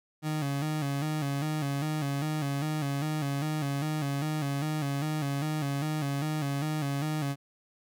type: tone with vibrato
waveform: 30% pulse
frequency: 146.83 Hz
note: D3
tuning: in tune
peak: -26 dBFS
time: 0.22-7.36 s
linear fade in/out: 50 ms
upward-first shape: square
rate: 2.5 Hz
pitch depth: 84 cents each way
effects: none